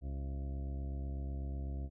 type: harmonic tone with a mistuned harmonic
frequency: 68.1 Hz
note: C#2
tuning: 30 cents flat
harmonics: 1 / 2 / 3 / 4 / 5 / 6 / 8 / 9 / 10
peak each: -37 / -46 / -53 / -51 / -56 / -61 / -60 / -64 / -59 dBFS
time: 0.01-1.9 s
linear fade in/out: 50 ms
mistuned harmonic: 8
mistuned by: -66 cents
effects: none